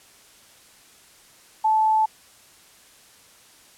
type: tone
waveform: sine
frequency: 872 Hz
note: A5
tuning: 16 cents flat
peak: -16 dBFS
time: 1.64-2.06 s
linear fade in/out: 10 ms
effects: white hiss -52 dBFS RMS until 3.77 s + low-pass 11000 Hz 12 dB/octave